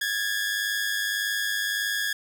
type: tone pair together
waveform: sawtooth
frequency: 1647.3 / 1749 Hz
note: G#6 / A6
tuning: -15 / -11 cents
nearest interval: minor second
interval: 104 cents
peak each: -23 / -27 dBFS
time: 0.01-2.13 s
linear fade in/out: 5 ms
effects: none